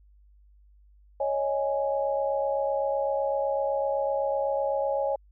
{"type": "chord", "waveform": "sine", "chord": "C# suspended second", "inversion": "none", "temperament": "equal", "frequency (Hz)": [554.4, 622.3, 830.6], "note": ["C#5", "D#5", "G#5"], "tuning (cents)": [0, 0, 0], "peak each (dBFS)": [-26, -31, -31], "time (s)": [1.2, 5.16], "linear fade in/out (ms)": 5, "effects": ["added 50 Hz sine -54 dBFS peak until 5.31 s"]}